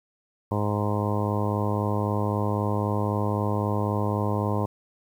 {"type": "harmonic tone", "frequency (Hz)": 103.83, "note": "G#2", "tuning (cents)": 0, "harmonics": [1, 2, 3, 4, 5, 6, 7, 8, 9, 10], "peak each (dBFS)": [-26, -30, -33, -33, -33, -36, -38, -38, -34, -35], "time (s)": [0.51, 4.66], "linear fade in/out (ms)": 5, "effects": ["9-bit"]}